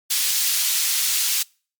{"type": "high-pass noise", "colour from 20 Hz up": "pink", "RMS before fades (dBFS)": -21, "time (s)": [0.1, 1.43], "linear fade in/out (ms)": 10, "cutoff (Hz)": 3800, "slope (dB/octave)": 12, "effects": ["noise-tail reverb RT60 0.4 s tail -26 dB re dry", "MP3 96 kbps"]}